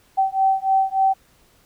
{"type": "beating tone pair", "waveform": "sine", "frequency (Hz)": [769, 772.4], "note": ["G5", "G5"], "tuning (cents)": [-33, -26], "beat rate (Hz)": 3.4, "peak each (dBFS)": -19, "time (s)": [0.17, 1.14], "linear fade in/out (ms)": 20, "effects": ["pink hiss -57 dBFS RMS until 1.65 s"]}